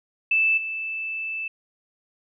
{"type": "tone with level steps", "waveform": "sine", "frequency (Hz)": 2637, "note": "E7", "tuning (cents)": 0, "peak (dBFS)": [-17, -27], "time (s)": [0.31, 1.48], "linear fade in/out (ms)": 5, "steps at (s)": 0.57, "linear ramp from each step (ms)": 10, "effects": []}